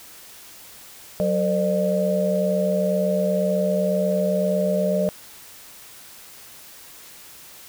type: tone cluster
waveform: sine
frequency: 185.5 / 453 / 521 / 603 Hz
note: F#3 / A#4 / C5 / D5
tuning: +5 / -50 / -7 / +46 cents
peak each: -23 / -28 / -29 / -21 dBFS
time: 1.2-5.09 s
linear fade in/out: 0 ms
effects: white hiss -44 dBFS RMS until 7.68 s